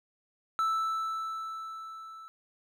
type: tone with level ramp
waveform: triangle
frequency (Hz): 1318.5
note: E6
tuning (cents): 0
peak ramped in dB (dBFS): -23 to -43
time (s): 0.59-2.28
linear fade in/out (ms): 0
effects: none